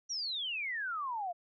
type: exponential sweep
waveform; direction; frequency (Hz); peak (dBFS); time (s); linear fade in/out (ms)
sine; down; 5920 to 674; -34; 0.09-1.33; 20
effects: none